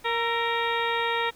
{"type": "harmonic tone with a mistuned harmonic", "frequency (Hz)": 466.2, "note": "A#4", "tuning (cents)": 0, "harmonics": [1, 2, 3, 4, 5, 6, 7, 8], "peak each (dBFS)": [-30, -28, -33, -31, -33, -39, -38, -35], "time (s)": [0.04, 1.31], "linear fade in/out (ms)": 20, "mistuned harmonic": 3, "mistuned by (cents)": -61, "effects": ["pink hiss -54 dBFS RMS until 1.35 s"]}